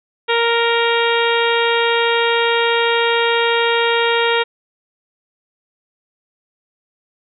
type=harmonic tone; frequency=466.2 Hz; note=A#4; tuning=in tune; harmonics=1 / 2 / 3 / 4 / 5 / 6 / 7 / 8; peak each=-17 / -20 / -22 / -23 / -24 / -25 / -25 / -26 dBFS; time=0.28-4.44 s; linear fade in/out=20 ms; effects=none